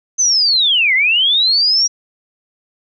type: linear two-way sweep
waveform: sine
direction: down then up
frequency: 6272 to 1975.5 to 5740 Hz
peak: -10 dBFS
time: 0.18-1.88 s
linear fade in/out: 20 ms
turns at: 0.94 s
effects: none